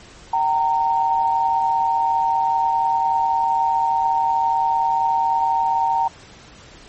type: tone pair together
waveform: sine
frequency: 770.9 / 921 Hz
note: G5 / A#5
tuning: -29 / -21 cents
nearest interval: minor third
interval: 308 cents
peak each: -21 / -17 dBFS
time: 0.33-6.08 s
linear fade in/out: 5 ms
effects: pink hiss -44 dBFS RMS until 6.88 s + MP3 32 kbps